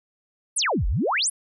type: exponential two-way sweep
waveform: sine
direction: down then up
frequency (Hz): 11400 to 38.37 to 11400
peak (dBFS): -20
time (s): 0.56-1.3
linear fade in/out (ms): 10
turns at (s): 0.87
effects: none